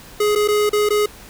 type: tone with dropouts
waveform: square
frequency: 418.5 Hz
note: G#4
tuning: 13 cents sharp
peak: -15 dBFS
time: 0.2-1.06 s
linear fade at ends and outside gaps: 5 ms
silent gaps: 0.352-0.357 / 0.477-0.484 / 0.694-0.73 / 0.89-0.904 s
effects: pink hiss -41 dBFS RMS until 1.29 s